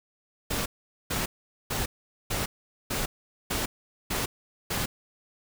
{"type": "noise bursts", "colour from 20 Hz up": "pink", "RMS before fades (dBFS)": -29, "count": 8, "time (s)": [0.5, 4.86], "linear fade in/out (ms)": 10, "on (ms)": 160, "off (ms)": 440, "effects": []}